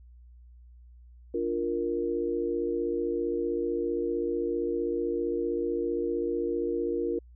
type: chord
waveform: sine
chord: Bb major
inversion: first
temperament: equal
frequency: 293.7 / 349.2 / 466.2 Hz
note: D4 / F4 / Bb4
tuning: 0 / 0 / 0 cents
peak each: -34 / -30 / -30 dBFS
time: 1.34-7.19 s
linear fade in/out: 5 ms
effects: added 60 Hz sine -49 dBFS peak until 7.35 s